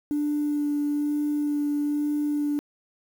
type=tone with vibrato; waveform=triangle; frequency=293.7 Hz; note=D4; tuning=in tune; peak=-19 dBFS; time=0.11-2.59 s; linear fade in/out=0 ms; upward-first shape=sine; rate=1.1 Hz; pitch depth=12 cents each way; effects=tanh soft clip ceiling -20 dBFS + 8-bit

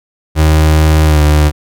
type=tone with pitch glide; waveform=35% pulse; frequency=77.78 to 75.22 Hz; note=D#2 to D2; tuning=0 to +42 cents; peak=-4 dBFS; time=0.35-1.52 s; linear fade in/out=50 ms; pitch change=-58 cents; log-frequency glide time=1.05-1.21 s; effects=none

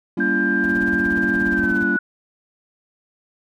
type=chord; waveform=triangle; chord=G diminished seventh; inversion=none; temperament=just; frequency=196 / 235.2 / 282.2 / 338.7 Hz; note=G3 / Bb3 / Db4 / Fb4; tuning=0 / +16 / +31 / +47 cents; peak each=-23 dBFS; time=0.17-1.97 s; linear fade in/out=5 ms
type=tone with pitch glide; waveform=sine; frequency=1589 to 1474.1 Hz; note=G6 to F#6; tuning=+23 to -7 cents; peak=-19 dBFS; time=0.2-1.99 s; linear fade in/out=5 ms; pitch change=-130 cents; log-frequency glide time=1.5-1.87 s
type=noise with tremolo; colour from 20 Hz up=brown; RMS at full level=-29 dBFS; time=0.63-1.84 s; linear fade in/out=10 ms; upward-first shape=sine; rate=17 Hz; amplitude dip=95%
effects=high-pass 60 Hz 12 dB/octave

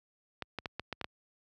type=clicks; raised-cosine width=0.3 ms; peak=-20 dBFS; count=7; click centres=0.423 / 0.587 / 0.658 / 0.796 / 0.927 / 1.013 / 1.044 s; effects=high-pass 60 Hz 12 dB/octave

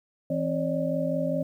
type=tone cluster; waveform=sine; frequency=164.6 / 264.1 / 555 / 600 Hz; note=E3 / C4 / C#5 / D5; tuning=-2 / +16 / +2 / +37 cents; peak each=-30 dBFS; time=0.3-1.43 s; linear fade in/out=5 ms; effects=10-bit

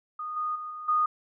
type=tone with level steps; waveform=sine; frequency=1233 Hz; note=D#6; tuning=16 cents flat; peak=-32 / -27 / -34 / -36 / -21 dBFS; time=0.19-1.06 s; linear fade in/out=5 ms; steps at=0.36 / 0.55 / 0.7 / 0.88 s; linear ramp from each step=10 ms; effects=none

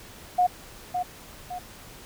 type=tone with echo; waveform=sine; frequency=722 Hz; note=F#5; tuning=43 cents flat; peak=-17 dBFS; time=0.38-0.47 s; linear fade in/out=10 ms; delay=560 ms; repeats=2; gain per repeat=-7 dB; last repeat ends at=1.59 s; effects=pink hiss -46 dBFS RMS until 2.05 s

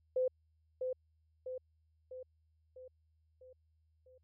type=tone with echo; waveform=sine; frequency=511 Hz; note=C5; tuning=41 cents flat; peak=-29 dBFS; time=0.16-0.28 s; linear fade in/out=5 ms; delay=650 ms; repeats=6; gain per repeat=-5 dB; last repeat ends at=4.18 s; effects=added 79 Hz sine -70 dBFS peak until 4.23 s

